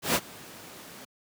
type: noise with ADSR envelope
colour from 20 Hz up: pink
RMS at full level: -22 dBFS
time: 0.02-1.05 s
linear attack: 130 ms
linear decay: 47 ms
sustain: -23 dB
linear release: 6 ms
effects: high-pass 150 Hz 12 dB/octave